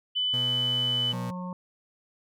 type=tone; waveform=sine; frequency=3000 Hz; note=F#7; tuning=23 cents sharp; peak=-24 dBFS; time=0.15-1.13 s; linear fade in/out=20 ms
type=tone with pitch glide; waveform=35% pulse; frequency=123.47 to 121 Hz; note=B2 to B2; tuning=0 to -35 cents; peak=-31 dBFS; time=0.33-1.31 s; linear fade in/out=10 ms; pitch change=-35 cents; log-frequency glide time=0.84-1.2 s
type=harmonic tone; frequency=181 Hz; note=F#3; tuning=38 cents flat; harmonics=1 / 3 / 5 / 6; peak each=-33 / -43 / -42 / -43 dBFS; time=1.13-1.53 s; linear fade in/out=2 ms
effects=none